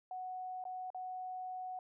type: tone with dropouts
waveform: sine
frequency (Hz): 740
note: F#5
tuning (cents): 0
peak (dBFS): -40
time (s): 0.11-1.79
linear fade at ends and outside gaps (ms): 2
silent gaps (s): 0.64-0.652 / 0.903-0.946
effects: none